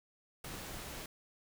pink noise with ADSR envelope, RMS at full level -42 dBFS, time 0.44-1.06 s, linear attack 7 ms, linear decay 4 ms, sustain -3 dB, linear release 3 ms, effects none

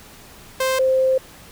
sawtooth / sine tone pair in turn, 523.3 / 523.3 Hz, C5 / C5, 0 / 0 cents, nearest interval unison, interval 0 cents, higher neither, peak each -14 dBFS, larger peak neither, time 0.6-0.79 / 0.79-1.18 s, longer second, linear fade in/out 5 ms, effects pink hiss -44 dBFS RMS until 1.51 s

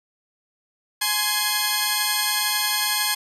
10% pulse tone cluster, 839 / 1042 / 1667 / 4353 Hz, G#5 / C6 / G#6 / C#8, +17 / -7 / +6 / -32 cents, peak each -18 dBFS, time 1.01-3.15 s, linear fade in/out 10 ms, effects resampled to 32000 Hz + 8-bit

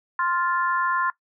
sine chord, F major, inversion second, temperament just, 1047.7 / 1396.9 / 1746.1 Hz, C6 / F6 / A6, +2 / 0 / -14 cents, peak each -23 / -27 / -28 dBFS, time 0.19-1.1 s, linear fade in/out 2 ms, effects noise-tail reverb RT60 0.1 s tail -18 dB re dry

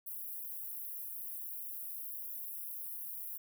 white high-pass noise, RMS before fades -43 dBFS, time 0.06-3.38 s, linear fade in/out 10 ms, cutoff 11000 Hz, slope 48 dB/octave, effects none

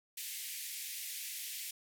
white band-pass noise, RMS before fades -43 dBFS, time 0.17-1.71 s, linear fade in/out 5 ms, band 1900 to 16000 Hz, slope 48 dB/octave, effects none

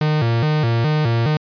45% pulse tone with vibrato, 133.1 Hz, C3, 30 cents sharp, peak -15 dBFS, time 0.01-1.37 s, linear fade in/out 2 ms, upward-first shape square, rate 2.4 Hz, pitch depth 240 cents each way, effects resampled to 11025 Hz

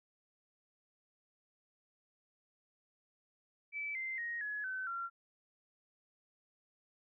sine tone with pitch steps, 2309 / 2081 / 1875.5 / 1690.3 / 1523.4 / 1372.9 Hz, D7 / C7 / A#6 / G#6 / G6 / F6, -30 / -10 / +10 / +30 / -50 / -30 cents, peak -37 dBFS, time 3.72-5.1 s, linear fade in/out 50 ms, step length 230 ms, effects none

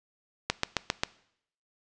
click train, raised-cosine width 0.2 ms, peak -7 dBFS, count 5, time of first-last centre 0.5-1.035 s, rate 7.48 Hz, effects noise-tail reverb RT60 0.7 s tail -20 dB re dry + resampled to 22050 Hz

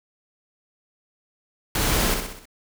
pink noise with echo, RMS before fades -23 dBFS, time 1.75-2.14 s, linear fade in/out 2 ms, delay 63 ms, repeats 5, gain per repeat -5 dB, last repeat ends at 2.455 s, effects none

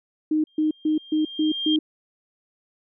sine tone bursts, 309.1 Hz, D#4, 11 cents flat, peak -18 dBFS, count 6, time 0.31-1.79 s, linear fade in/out 5 ms, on 130 ms, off 140 ms
sine tone with exponential growth, 3200 Hz, G7, 35 cents sharp, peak -21 dBFS, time 0.47-1.76 s, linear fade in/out 2 ms, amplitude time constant 280 ms
effects none

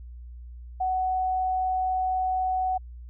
sine tone, 746 Hz, F#5, 14 cents sharp, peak -23 dBFS, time 0.8-2.78 s, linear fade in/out 10 ms, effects added 60 Hz sine -39 dBFS peak until 3.09 s

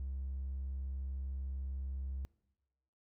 triangle tone, 66.8 Hz, C2, 36 cents sharp, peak -34 dBFS, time 0-2.25 s, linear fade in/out 0 ms, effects noise-tail reverb RT60 1.0 s tail -24 dB re dry + tanh soft clip ceiling -33 dBFS

